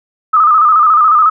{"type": "tone with vibrato", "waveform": "sine", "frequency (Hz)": 1244.5, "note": "D#6", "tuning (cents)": 0, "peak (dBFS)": -5, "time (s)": [0.33, 1.3], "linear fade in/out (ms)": 10, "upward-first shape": "square", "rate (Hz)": 14, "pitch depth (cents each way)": 60, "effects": []}